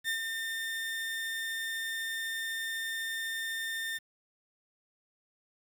30% pulse tone with ADSR envelope, 1808 Hz, A6, 47 cents sharp, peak -26 dBFS, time 0.04-3.99 s, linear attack 47 ms, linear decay 100 ms, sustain -5 dB, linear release 23 ms, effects 9-bit

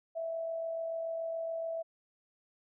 sine tone with amplitude modulation, 658 Hz, E5, 3 cents flat, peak -32 dBFS, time 0.15-1.83 s, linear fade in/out 20 ms, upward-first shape sine, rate 47 Hz, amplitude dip 35%, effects none

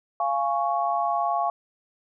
sine chord, Db major, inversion first, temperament just, 693 / 831.5 / 1108.7 Hz, F5 / Ab5 / Db6, -14 / +2 / 0 cents, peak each -25 / -27 / -27 dBFS, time 0.2-1.5 s, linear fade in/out 2 ms, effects none

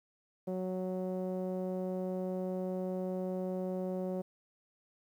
sawtooth tone with low-pass filter, 185 Hz, F#3, in tune, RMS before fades -36 dBFS, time 0.47-4.22 s, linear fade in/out 10 ms, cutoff 550 Hz, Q 2.6, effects 11-bit

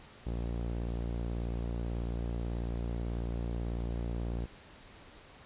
sawtooth tone with low-pass filter, 58.27 Hz, A#1, in tune, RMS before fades -35 dBFS, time 0.26-4.46 s, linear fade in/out 10 ms, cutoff 580 Hz, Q 0.81, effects pink hiss -54 dBFS RMS until 5.45 s + resampled to 8000 Hz

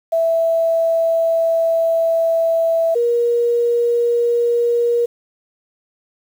sine tone pair in turn, 659.3 / 474.1 Hz, E5 / A#4, 0 / +29 cents, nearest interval tritone, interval 571 cents, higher first, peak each -13 dBFS, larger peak neither, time 0.12-2.95 / 2.95-5.06 s, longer first, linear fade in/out 10 ms, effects 7-bit

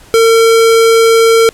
square tone, 454.4 Hz, A#4, 44 cents flat, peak -5 dBFS, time 0.14-1.49 s, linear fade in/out 0 ms, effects pink hiss -40 dBFS RMS until 1.53 s + low-pass 12000 Hz 12 dB/octave

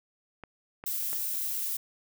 clicks, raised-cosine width 0.5 ms, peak -27 dBFS, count 3, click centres 0.437 / 0.839 / 1.13 s
violet noise, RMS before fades -32 dBFS, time 0.86-1.77 s, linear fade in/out 5 ms
effects none

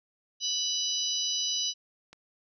harmonic tone, 987.8 Hz, B5, in tune, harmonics 3 / 4 / 5 / 6, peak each -33 / -33 / -33 / -33 dBFS, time 0.4-1.74 s, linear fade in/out 50 ms
click, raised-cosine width 0.2 ms, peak -31 dBFS, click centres 2.13 s
effects none

